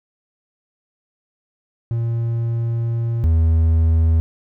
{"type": "tone pair in turn", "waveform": "triangle", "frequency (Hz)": [116.1, 81.18], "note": ["A#2", "E2"], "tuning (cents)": [-7, -26], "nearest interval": "tritone", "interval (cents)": 619, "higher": "first", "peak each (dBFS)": [-16, -10], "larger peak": "second", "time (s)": [[1.91, 3.24], [3.24, 4.2]], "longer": "first", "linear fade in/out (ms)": 0, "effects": []}